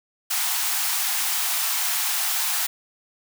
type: high-pass noise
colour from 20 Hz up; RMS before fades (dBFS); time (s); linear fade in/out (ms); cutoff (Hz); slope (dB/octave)
white; -24; 0.3-2.67; 10; 690; 96
effects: none